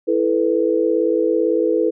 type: chord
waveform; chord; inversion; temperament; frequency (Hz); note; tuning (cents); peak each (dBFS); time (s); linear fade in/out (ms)
sine; E suspended fourth; none; equal with one note detuned; 329.6 / 436 / 493.9; E4 / A4 / B4; 0 / -16 / 0; -19; 0.07-1.91; 20
effects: none